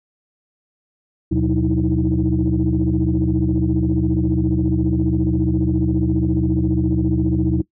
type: tone cluster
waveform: sine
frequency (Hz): 76.2 / 123.4 / 182.5 / 311.3 / 325.9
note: D#2 / B2 / F#3 / D#4 / E4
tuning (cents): -36 / -1 / -24 / +1 / -20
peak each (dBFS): -21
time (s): 1.31-7.62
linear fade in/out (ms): 10
effects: noise-tail reverb RT60 0.1 s tail -20 dB re dry + tanh soft clip ceiling -7 dBFS